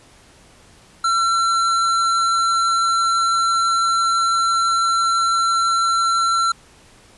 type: tone with hard clipping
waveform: sine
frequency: 1353 Hz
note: E6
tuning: 45 cents sharp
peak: -17 dBFS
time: 1.04-6.52 s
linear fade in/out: 5 ms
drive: 13 dB
effects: pink hiss -49 dBFS RMS until 7.17 s + resampled to 24000 Hz